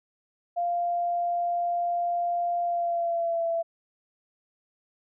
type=tone with pitch glide; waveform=sine; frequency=696 to 669.2 Hz; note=F5 to E5; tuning=-6 to +26 cents; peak=-24 dBFS; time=0.56-3.63 s; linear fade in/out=20 ms; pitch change=-68 cents; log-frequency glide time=2.63-3.45 s; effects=none